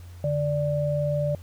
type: tone pair together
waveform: sine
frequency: 146.83 / 587.3 Hz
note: D3 / D5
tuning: 0 / 0 cents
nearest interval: 2 octaves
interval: 2400 cents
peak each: -25 dBFS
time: 0.24-1.35 s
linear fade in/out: 2 ms
effects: added 88 Hz sine -40 dBFS peak until 1.42 s + pink hiss -55 dBFS RMS until 1.42 s